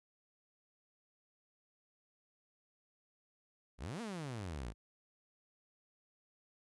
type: exponential two-way sweep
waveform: sawtooth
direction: up then down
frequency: 50.1 to 243.7 to 50.1 Hz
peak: -37 dBFS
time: 3.78-4.74 s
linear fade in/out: 50 ms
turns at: 4.01 s
effects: resampled to 24000 Hz